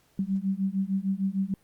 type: beating tone pair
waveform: sine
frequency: 190.1 / 196.7 Hz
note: F#3 / G3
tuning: +47 / +6 cents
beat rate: 6.6 Hz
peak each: -28 / -28 dBFS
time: 0.19-1.54 s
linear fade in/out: 2 ms
effects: pink hiss -65 dBFS RMS until 1.63 s + Opus 48 kbps